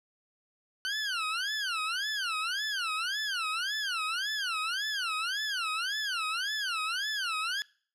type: tone with vibrato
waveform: 20% pulse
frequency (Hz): 1480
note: F#6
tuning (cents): 0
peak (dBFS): -25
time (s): 0.85-7.62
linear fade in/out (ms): 0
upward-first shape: sine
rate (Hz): 1.8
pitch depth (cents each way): 280
effects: noise-tail reverb RT60 0.5 s tail -25 dB re dry + low-pass 8000 Hz 12 dB/octave